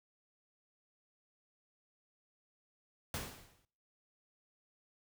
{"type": "noise with exponential decay", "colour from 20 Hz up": "pink", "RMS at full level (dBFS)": -37, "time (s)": [3.14, 3.65], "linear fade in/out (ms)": 1, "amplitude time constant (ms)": 110, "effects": ["noise-tail reverb RT60 0.6 s tail -22 dB re dry"]}